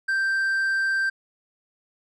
triangle tone, 1569 Hz, G6, 1 cent sharp, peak -19 dBFS, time 0.08-1.1 s, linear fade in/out 10 ms, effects resampled to 24000 Hz

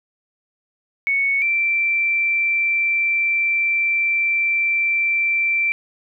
sine tone pair in turn, 2217 / 2345 Hz, C#7 / D7, 0 / -3 cents, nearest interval minor second, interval 97 cents, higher second, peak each -16 dBFS, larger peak neither, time 1.07-1.42 / 1.42-5.72 s, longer second, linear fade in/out 0 ms, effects none

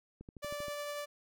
click train, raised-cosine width 3 ms, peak -35 dBFS, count 7, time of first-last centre 0.21-0.682 s, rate 12.7 Hz
sawtooth tone with tremolo, 584 Hz, D5, 10 cents flat, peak -33 dBFS, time 0.42-1.06 s, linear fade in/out 20 ms, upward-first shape triangle, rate 11 Hz, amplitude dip 25%
effects none

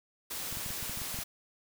white noise, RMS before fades -38 dBFS, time 0.3-1.24 s, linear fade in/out 10 ms
clicks, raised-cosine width 5 ms, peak -31 dBFS, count 10, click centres 0.526 / 0.571 / 0.662 / 0.705 / 0.827 / 0.896 / 0.974 / 1.017 / 1.144 / 1.189 s
effects none

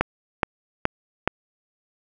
click train, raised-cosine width 0.5 ms, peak -3 dBFS, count 4, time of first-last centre 0.01-1.276 s, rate 2.37 Hz, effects none

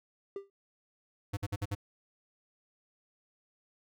triangle tone with exponential decay, 396.1 Hz, G4, 18 cents sharp, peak -31 dBFS, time 0.36-0.5 s, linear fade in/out 2 ms, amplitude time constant 30 ms
square tone bursts, 100.9 Hz, G#2, 49 cents flat, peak -32 dBFS, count 5, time 1.33-1.751 s, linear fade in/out 10 ms, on 41 ms, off 54 ms
effects none

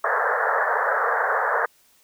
white band-pass noise, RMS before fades -22 dBFS, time 0.04-1.66 s, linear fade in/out 5 ms, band 440 to 1800 Hz, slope 96 dB/octave, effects white hiss -59 dBFS RMS until 2.03 s

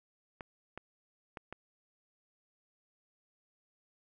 clicks, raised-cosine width 0.5 ms, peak -27 dBFS, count 4, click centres 0.408 / 0.776 / 1.372 / 1.526 s, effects none

